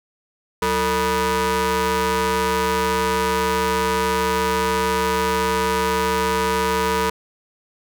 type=ring-modulated tone; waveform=sawtooth; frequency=261.6 Hz; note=C4; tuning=in tune; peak=-11 dBFS; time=0.62-7.1 s; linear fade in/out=5 ms; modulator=711 Hz; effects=none